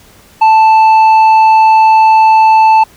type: tone with tanh clipping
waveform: triangle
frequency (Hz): 880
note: A5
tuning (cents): 0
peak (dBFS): -4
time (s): 0.41-2.84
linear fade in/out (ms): 10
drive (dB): 10
effects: pink hiss -42 dBFS RMS until 2.96 s